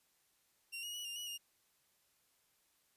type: tone with pitch steps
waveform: sawtooth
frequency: 2757 / 2879 / 2933 / 2803 / 2924 / 2834 Hz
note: F7 / F#7 / F#7 / F7 / F#7 / F7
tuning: -23 / -48 / -16 / +6 / -21 / +25 cents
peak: -39 dBFS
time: 0.72-1.38 s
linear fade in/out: 20 ms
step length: 110 ms
effects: white hiss -75 dBFS RMS until 2.96 s + resampled to 32000 Hz